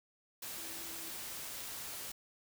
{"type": "tone in noise", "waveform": "sine", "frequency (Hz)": 329.6, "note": "E4", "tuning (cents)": 0, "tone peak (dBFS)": -55, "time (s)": [0.58, 1.1], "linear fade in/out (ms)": 5, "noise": "white", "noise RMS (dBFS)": -44, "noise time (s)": [0.42, 2.12], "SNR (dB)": -14, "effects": []}